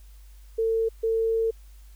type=tone bursts at uneven times; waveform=sine; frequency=449.9 Hz; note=A4; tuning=39 cents sharp; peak=-21 dBFS; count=2; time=0.58-0.89 / 1.03-1.51 s; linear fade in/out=10 ms; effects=added 50 Hz sine -45 dBFS peak until 1.95 s + white hiss -61 dBFS RMS until 1.95 s